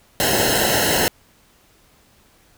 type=noise with comb filter; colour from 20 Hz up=pink; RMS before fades=-18 dBFS; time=0.2-1.08 s; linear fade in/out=0 ms; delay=0.85 ms; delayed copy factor=-1; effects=pink hiss -55 dBFS RMS until 2.57 s